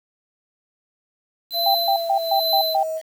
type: tone with tremolo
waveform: square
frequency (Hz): 4039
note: B7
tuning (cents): +38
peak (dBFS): -19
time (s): 1.5-2.77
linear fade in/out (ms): 50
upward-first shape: triangle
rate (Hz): 1.2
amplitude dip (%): 100
type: tone with pitch glide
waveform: sine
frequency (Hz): 680 to 638.1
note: F5 to D#5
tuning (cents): -46 to +44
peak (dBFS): -23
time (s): 1.53-3.02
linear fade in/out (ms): 50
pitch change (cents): -110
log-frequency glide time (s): 1.83-2.7
type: tone bursts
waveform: sine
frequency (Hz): 784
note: G5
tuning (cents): 0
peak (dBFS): -16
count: 6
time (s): 1.66-2.832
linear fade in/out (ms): 5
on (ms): 87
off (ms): 130
effects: 7-bit